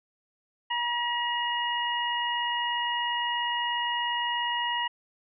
harmonic tone, 957 Hz, A#5, 45 cents sharp, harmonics 1 / 2 / 3, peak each -29 / -32 / -31 dBFS, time 0.7-4.88 s, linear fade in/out 10 ms, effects none

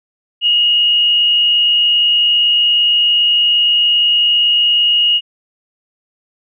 sine tone with frequency modulation, 2874 Hz, F7, 49 cents sharp, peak -9 dBFS, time 0.41-5.21 s, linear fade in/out 50 ms, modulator 77.5 Hz, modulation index 0.56, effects none

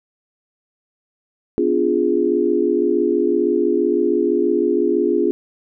sine chord, B diminished seventh, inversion none, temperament equal with one note detuned, 251.8 / 293.7 / 349.2 / 415.3 Hz, B3 / D4 / F4 / Ab4, +34 / 0 / 0 / 0 cents, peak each -23 / -22 / -18 / -19 dBFS, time 1.58-5.31 s, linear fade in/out 0 ms, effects none

